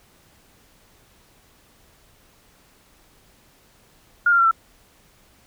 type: tone with pitch steps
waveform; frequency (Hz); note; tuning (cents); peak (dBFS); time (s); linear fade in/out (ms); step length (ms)
sine; 1418 / 1389.6 / 1361.8 / 1334.6; F6 / F6 / F6 / E6; +26 / -9 / -44 / +21; -13; 4.26-4.512; 5; 63
effects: pink hiss -56 dBFS RMS until 5.46 s